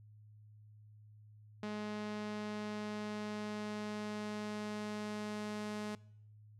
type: tone with low-pass filter sweep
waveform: sawtooth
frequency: 210.6 Hz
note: G#3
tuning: 24 cents sharp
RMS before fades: -41 dBFS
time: 1.63-5.95 s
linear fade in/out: 2 ms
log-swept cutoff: 4800 to 8200 Hz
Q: 0.72
effects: noise-tail reverb RT60 0.7 s tail -22 dB re dry + added 106 Hz sine -56 dBFS peak until 6.59 s